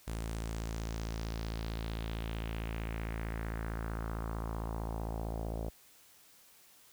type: tone with low-pass filter sweep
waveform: sawtooth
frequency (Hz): 55.5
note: A1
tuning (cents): +16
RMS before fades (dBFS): -38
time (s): 0.07-5.7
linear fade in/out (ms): 10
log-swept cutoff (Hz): 9700 to 610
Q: 2.4
effects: white hiss -61 dBFS RMS until 6.92 s